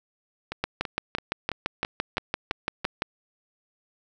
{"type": "two click trains", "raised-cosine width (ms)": 0.3, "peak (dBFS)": [-15, -9], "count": [8, 15], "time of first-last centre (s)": [[0.52, 2.846], [0.64, 3.021]], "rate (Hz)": [3.01, 5.88], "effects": []}